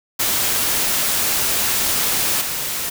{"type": "noise with level steps", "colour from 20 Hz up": "white", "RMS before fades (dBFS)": [-19, -24], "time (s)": [0.19, 2.9], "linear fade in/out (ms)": 10, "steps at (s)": 2.41, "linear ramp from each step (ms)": 5, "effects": []}